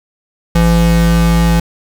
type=tone pair together; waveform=square; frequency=56.5 / 169.3 Hz; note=A1 / E3; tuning=+47 / +46 cents; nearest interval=octave + perfect fifth; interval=1899 cents; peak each=-12 dBFS; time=0.55-1.6 s; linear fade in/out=5 ms; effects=7-bit